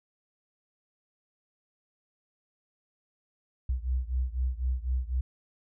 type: beating tone pair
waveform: sine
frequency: 61.74 / 65.74 Hz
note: B1 / C2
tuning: 0 / +9 cents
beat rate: 4 Hz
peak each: -29 / -31 dBFS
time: 3.69-5.21 s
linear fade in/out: 5 ms
effects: none